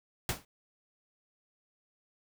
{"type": "noise with exponential decay", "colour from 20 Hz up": "pink", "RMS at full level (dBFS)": -28, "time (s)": [0.29, 0.45], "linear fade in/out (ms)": 2, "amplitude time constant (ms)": 34, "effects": []}